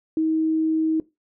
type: tone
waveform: sine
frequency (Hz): 317.8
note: D#4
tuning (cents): +37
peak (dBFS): -18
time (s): 0.17-1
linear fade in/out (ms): 2
effects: noise-tail reverb RT60 0.2 s tail -18 dB re dry